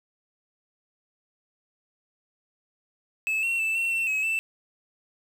triangle tone with pitch steps, 2603 / 2723 / 2643 / 2714 / 2697 / 2559 / 2656 Hz, E7 / F7 / E7 / E7 / E7 / D#7 / E7, -22 / -44 / +4 / +50 / +39 / +48 / +12 cents, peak -22 dBFS, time 3.27-4.39 s, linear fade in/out 0 ms, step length 160 ms, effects 8-bit

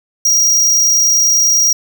square tone, 5710 Hz, F8, 37 cents sharp, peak -9 dBFS, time 0.25-1.73 s, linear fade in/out 5 ms, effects none

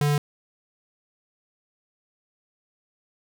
square tone, 146.1 Hz, D3, 9 cents flat, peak -20 dBFS, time 0.01-0.18 s, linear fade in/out 2 ms, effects none

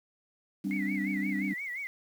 sine chord, G suspended fourth, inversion none, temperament equal, 196 / 261.6 / 293.7 Hz, G3 / C4 / D4, 0 / 0 / 0 cents, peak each -31 / -36 / -33 dBFS, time 0.64-1.54 s, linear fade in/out 10 ms
sine tone with vibrato, 2093 Hz, C7, in tune, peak -34 dBFS, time 0.71-1.87 s, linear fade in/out 0 ms, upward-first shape sine, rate 5.7 Hz, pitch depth 140 cents each way
effects tanh soft clip ceiling -20 dBFS + 9-bit

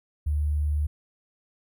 sine tone with sample-and-hold, 74.3 Hz, D2, 21 cents sharp, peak -22 dBFS, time 0.26-0.87 s, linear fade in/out 10 ms, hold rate 11025 Hz, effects none

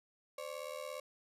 35% pulse ring-modulated tone, 555 Hz, C#5, 2 cents sharp, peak -37 dBFS, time 0.38-1 s, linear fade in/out 2 ms, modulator 38.7 Hz, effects resampled to 32000 Hz

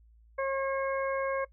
harmonic tone, 541 Hz, C#5, 42 cents flat, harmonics 1 / 2 / 3 / 4, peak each -29 / -35 / -39 / -41 dBFS, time 0.38-1.45 s, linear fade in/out 10 ms, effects noise-tail reverb RT60 0.1 s tail -21 dB re dry + added 56 Hz sine -56 dBFS peak until 1.52 s

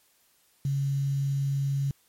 sine tone with quantisation, 138.59 Hz, C#3, in tune, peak -24 dBFS, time 0.65-1.91 s, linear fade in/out 2 ms, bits 8, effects white hiss -65 dBFS RMS until 2.08 s + MP3 64 kbps

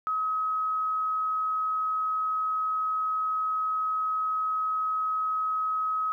sine tone, 1274 Hz, D#6, 41 cents sharp, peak -25 dBFS, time 0.07-6.12 s, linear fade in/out 0 ms, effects 11-bit

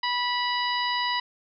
harmonic tone, 980 Hz, B5, 14 cents flat, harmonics 1 / 2 / 3 / 4 / 5, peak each -27 / -30 / -32 / -33 / -34 dBFS, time 0.03-1.2 s, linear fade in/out 5 ms, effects none

